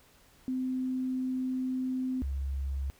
sine tone pair in turn, 257.5 / 68.2 Hz, C4 / C#2, -28 / -28 cents, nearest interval octave + major seventh, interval 2300 cents, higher first, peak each -29 / -30 dBFS, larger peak first, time 0.48-2.22 / 2.22-2.9 s, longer first, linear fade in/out 0 ms, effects pink hiss -61 dBFS RMS until 2.99 s

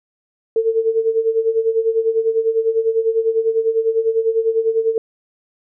sine tone with tremolo, 449.6 Hz, A4, 37 cents sharp, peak -11 dBFS, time 0.56-4.98 s, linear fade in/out 2 ms, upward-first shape sine, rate 10 Hz, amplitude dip 75%, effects none

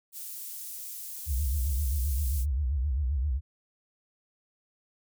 pink high-pass noise, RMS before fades -40 dBFS, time 0.12-2.46 s, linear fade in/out 50 ms, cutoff 11000 Hz, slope 12 dB/octave
sine tone with vibrato, 68.2 Hz, C#2, 28 cents flat, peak -25 dBFS, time 1.26-3.41 s, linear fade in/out 50 ms, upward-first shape sine, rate 7.6 Hz, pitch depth 200 cents each way
effects none

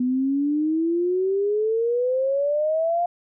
sine exponential sweep, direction up, 246.7 to 706 Hz, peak -19 dBFS, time 0-3.06 s, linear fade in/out 5 ms, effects none

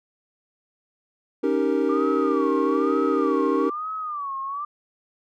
triangle chord, Eb dominant seventh, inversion third, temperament equal, 277.2 / 311.1 / 392 / 466.2 Hz, Db4 / Eb4 / G4 / Bb4, 0 / 0 / 0 / 0 cents, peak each -23 dBFS, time 1.43-3.7 s, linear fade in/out 10 ms
sine tone with vibrato, 1174.7 Hz, D6, in tune, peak -27 dBFS, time 1.89-4.65 s, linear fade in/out 5 ms, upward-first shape sine, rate 1.1 Hz, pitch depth 150 cents each way
effects none

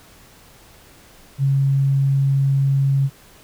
sine tone, 137.2 Hz, C#3, 17 cents flat, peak -14 dBFS, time 1.38-3.1 s, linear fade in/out 50 ms, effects pink hiss -48 dBFS RMS until 3.43 s

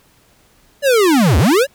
square linear two-way sweep, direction down then up, 587 to 65.41 to 587 Hz, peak -10 dBFS, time 0.82-1.67 s, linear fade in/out 50 ms, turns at 1.38 s, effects pink hiss -53 dBFS RMS until 1.74 s

